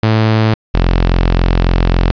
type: tone pair in turn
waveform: sawtooth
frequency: 110 / 43.65 Hz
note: A2 / F1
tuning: 0 / 0 cents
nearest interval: octave + major third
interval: 1600 cents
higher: first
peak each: -5 dBFS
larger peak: neither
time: 0.03-0.54 / 0.74-2.11 s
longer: second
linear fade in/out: 0 ms
effects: resampled to 11025 Hz + 7-bit